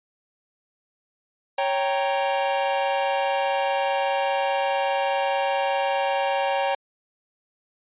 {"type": "chord", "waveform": "45% pulse", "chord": "G diminished", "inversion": "second", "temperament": "equal", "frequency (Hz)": [554.4, 784, 932.3], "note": ["Db5", "G5", "Bb5"], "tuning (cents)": [0, 0, 0], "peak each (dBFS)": [-25, -25, -28], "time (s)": [1.58, 6.75], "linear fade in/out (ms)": 5, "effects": ["resampled to 8000 Hz"]}